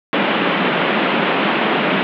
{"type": "band-pass noise", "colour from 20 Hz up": "pink", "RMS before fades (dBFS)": -17, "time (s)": [0.13, 2.03], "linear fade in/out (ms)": 0, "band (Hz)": [170, 3300], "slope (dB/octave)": 48, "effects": []}